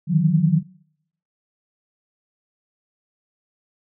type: tone cluster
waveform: sine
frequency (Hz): 152 / 162.4 / 183.8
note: D#3 / E3 / F#3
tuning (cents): -40 / -26 / -11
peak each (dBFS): -19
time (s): 0.07-0.63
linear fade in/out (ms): 50
effects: noise-tail reverb RT60 0.7 s tail -22 dB re dry